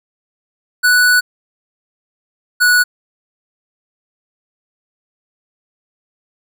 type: tone pair in turn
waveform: square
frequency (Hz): 1480 / 1469.8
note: F#6 / F#6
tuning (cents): 0 / -12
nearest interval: unison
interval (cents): 12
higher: first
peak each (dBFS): -9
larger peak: neither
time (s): 0.83-1.21 / 2.6-2.84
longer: first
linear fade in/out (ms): 20
effects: none